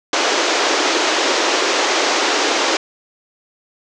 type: band-pass noise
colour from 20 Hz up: pink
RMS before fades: -17 dBFS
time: 0.13-2.77 s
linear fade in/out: 2 ms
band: 300 to 6800 Hz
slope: 48 dB/octave
effects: none